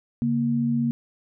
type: tone pair together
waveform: sine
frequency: 139.7 / 234.9 Hz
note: C#3 / A#3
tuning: +14 / +13 cents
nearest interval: major sixth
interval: 899 cents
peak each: -27 / -21 dBFS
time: 0.22-0.91 s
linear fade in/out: 0 ms
effects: none